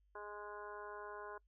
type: harmonic tone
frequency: 207.7 Hz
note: G#3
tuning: in tune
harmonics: 2 / 3 / 4 / 5 / 6 / 7 / 8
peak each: -51 / -55 / -56 / -51 / -63 / -54 / -62 dBFS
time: 0.15-1.38 s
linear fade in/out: 5 ms
effects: noise-tail reverb RT60 0.1 s tail -25 dB re dry + added 50 Hz sine -70 dBFS peak until 1.47 s